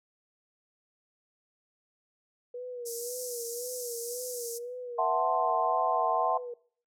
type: tone with vibrato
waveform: sine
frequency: 484 Hz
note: B4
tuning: 35 cents flat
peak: -36 dBFS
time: 2.54-6.54 s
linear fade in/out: 5 ms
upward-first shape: sine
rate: 1.9 Hz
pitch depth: 59 cents each way
type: band-pass noise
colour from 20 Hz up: pink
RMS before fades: -40 dBFS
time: 2.85-4.59 s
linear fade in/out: 20 ms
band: 5400 to 14000 Hz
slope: 48 dB/octave
type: chord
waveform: sine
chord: F# half-diminished seventh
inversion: third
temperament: equal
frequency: 659.3 / 740 / 880 / 1046.5 Hz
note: E5 / F#5 / A5 / C6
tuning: 0 / 0 / 0 / 0 cents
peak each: -29 / -29 / -32 / -30 dBFS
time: 4.98-6.38 s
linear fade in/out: 10 ms
effects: noise-tail reverb RT60 0.5 s tail -22 dB re dry